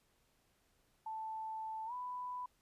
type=tone with pitch glide; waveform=sine; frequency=880 to 993.5 Hz; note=A5 to B5; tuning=0 to +10 cents; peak=-40 dBFS; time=1.06-2.46 s; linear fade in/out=5 ms; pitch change=+210 cents; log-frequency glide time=1.86-1.93 s; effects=pink hiss -75 dBFS RMS until 2.61 s + resampled to 32000 Hz